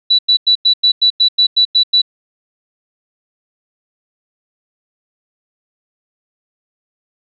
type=tone bursts; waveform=sine; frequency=3951 Hz; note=B7; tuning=in tune; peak=-7 dBFS; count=11; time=0.1-2.018 s; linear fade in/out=10 ms; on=88 ms; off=95 ms; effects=none